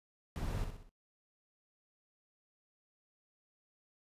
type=noise with echo; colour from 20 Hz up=brown; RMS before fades=-37 dBFS; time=0.36-0.64 s; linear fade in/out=0 ms; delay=63 ms; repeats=4; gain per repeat=-6 dB; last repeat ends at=0.892 s; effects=noise-tail reverb RT60 0.1 s tail -25 dB re dry + resampled to 32000 Hz